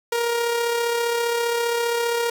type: tone with amplitude modulation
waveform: sawtooth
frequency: 470.3 Hz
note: A#4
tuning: 15 cents sharp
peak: -15 dBFS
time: 0.12-2.3 s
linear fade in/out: 5 ms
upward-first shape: sine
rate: 35.1 Hz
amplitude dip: 35%
effects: none